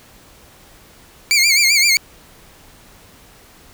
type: tone with vibrato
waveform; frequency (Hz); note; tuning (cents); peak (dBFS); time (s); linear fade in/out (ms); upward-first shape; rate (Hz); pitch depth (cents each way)
20% pulse; 2250; C#7; +25; -6; 1.31-1.97; 0; sine; 7.7; 110
effects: pink hiss -46 dBFS RMS until 3.73 s